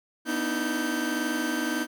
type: tone cluster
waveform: 40% pulse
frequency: 246.4 / 298.5 / 320.2 / 1555 Hz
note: B3 / D4 / D#4 / G6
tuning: -4 / +28 / +50 / -14 cents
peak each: -31 dBFS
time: 0.25-1.87 s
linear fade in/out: 50 ms
effects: none